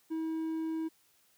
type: tone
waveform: triangle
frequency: 321.4 Hz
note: E4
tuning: 44 cents flat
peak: -30 dBFS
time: 0.1-0.89 s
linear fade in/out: 20 ms
effects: white hiss -68 dBFS RMS until 1.37 s + high-pass 60 Hz 12 dB/octave